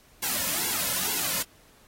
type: noise with flanger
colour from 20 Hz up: white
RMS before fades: -28 dBFS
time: 0.22-1.43 s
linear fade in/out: 10 ms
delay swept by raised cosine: 1.6 to 2.6 ms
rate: 2.2 Hz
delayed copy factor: -0.75
effects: pink hiss -58 dBFS RMS until 1.87 s + AAC 48 kbps